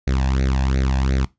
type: tone with flanger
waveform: sawtooth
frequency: 66 Hz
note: C2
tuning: 16 cents sharp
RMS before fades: -19 dBFS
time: 0.07-1.25 s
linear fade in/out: 5 ms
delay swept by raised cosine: 0.48 to 1.19 ms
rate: 2.8 Hz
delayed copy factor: +0.85
effects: noise-tail reverb RT60 0.2 s tail -20 dB re dry + resampled to 16000 Hz